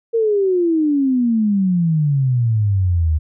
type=exponential sweep; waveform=sine; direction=down; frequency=466.2 to 75.4 Hz; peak=-13 dBFS; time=0.13-3.19 s; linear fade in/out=20 ms; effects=none